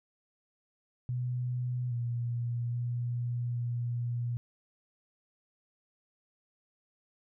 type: tone with pitch steps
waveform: sine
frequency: 124.1 / 119.3 / 120.8 / 120 Hz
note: B2 / A#2 / B2 / B2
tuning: +9 / +41 / -38 / -49 cents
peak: -30 dBFS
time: 1.09-4.37 s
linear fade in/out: 0 ms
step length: 820 ms
effects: none